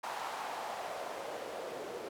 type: noise with band-pass filter sweep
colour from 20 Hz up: white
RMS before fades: -41 dBFS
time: 0.03-2.09 s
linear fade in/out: 10 ms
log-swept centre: 930 to 440 Hz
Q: 2.5
effects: none